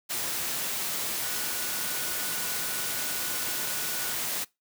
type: tone in noise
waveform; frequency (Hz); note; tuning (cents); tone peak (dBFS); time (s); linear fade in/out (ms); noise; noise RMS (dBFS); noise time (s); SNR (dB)
sine; 1469; F#6; -13; -42; 1.22-4.15; 20; white; -31; 0.09-4.45; -14
effects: noise-tail reverb RT60 0.2 s tail -22 dB re dry + high-pass 100 Hz 12 dB/octave